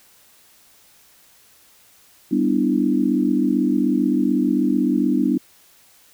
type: chord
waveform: sine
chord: E minor seventh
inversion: first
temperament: equal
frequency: 196 / 246.9 / 293.7 / 329.6 Hz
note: G3 / B3 / D4 / E4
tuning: 0 / 0 / 0 / 0 cents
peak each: -23 / -20 / -20 / -24 dBFS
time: 2.31-5.38 s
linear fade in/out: 10 ms
effects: white hiss -53 dBFS RMS until 6.13 s